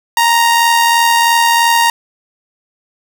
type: tone with amplitude modulation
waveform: sawtooth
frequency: 932.3 Hz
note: A#5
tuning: in tune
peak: -3 dBFS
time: 0.17-1.9 s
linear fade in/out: 2 ms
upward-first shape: sine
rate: 83 Hz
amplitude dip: 35%
effects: none